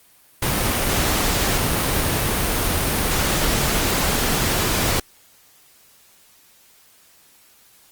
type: noise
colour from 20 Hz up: pink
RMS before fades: -20 dBFS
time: 0.42-5 s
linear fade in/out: 5 ms
effects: white hiss -53 dBFS RMS until 7.91 s + Opus 32 kbps